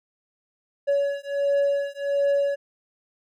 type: beating tone pair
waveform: triangle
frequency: 563 / 564.4 Hz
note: C#5 / C#5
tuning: +27 / +31 cents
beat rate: 1.4 Hz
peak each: -22 dBFS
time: 0.87-2.56 s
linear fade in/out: 20 ms
effects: none